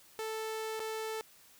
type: tone with dropouts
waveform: sawtooth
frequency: 440 Hz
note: A4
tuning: in tune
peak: -32 dBFS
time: 0.19-1.21 s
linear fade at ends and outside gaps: 0 ms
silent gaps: 0.795-0.802 s
effects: white hiss -60 dBFS RMS until 1.59 s